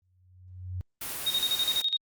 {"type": "tone with exponential growth", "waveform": "sine", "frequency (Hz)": 91.2, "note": "F#2", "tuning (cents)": -24, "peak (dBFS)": -29, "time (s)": [0.02, 0.81], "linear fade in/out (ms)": 0, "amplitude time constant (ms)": 170}
{"type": "noise", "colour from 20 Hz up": "white", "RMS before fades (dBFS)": -35, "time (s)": [1.01, 1.82], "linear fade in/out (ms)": 5}
{"type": "tone with tremolo", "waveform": "sine", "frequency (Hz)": 3729, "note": "A#7", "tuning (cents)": 0, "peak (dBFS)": -23, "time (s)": [1.26, 1.97], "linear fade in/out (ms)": 10, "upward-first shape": "square", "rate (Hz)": 12, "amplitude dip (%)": 75}
{"effects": ["Opus 48 kbps"]}